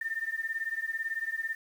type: beating tone pair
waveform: sine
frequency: 1794 / 1812 Hz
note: A6 / A#6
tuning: +33 / -50 cents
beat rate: 18 Hz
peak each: -34 / -34 dBFS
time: 0.01-1.55 s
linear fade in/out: 5 ms
effects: 9-bit